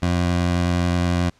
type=tone with vibrato; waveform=20% pulse; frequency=87.9 Hz; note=F2; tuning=12 cents sharp; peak=-13 dBFS; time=0.02-1.3 s; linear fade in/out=10 ms; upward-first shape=sine; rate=11 Hz; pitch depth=13 cents each way; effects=pink hiss -58 dBFS RMS until 1.39 s + low-pass 7000 Hz 12 dB/octave